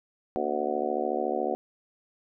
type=harmonic tone with a mistuned harmonic; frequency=73.8 Hz; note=D2; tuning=9 cents sharp; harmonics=3 / 4 / 5 / 6 / 7 / 8 / 9 / 10; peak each=-37 / -37 / -32 / -35 / -33 / -36 / -35 / -32 dBFS; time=0.36-1.55 s; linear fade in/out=0 ms; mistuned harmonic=3; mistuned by=+100 cents; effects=none